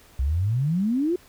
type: exponential sweep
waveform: sine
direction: up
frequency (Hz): 61.74 to 369.6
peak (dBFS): -20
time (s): 0.19-1.16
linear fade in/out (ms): 5
effects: pink hiss -53 dBFS RMS until 1.28 s